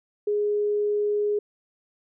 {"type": "tone", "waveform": "sine", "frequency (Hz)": 415.3, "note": "G#4", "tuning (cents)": 0, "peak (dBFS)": -21, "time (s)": [0.27, 1.39], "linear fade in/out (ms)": 5, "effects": []}